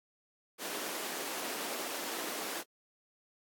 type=high-pass noise; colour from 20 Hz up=pink; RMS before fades=-39 dBFS; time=0.58-2.64 s; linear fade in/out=50 ms; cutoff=280 Hz; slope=24 dB/octave; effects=AAC 64 kbps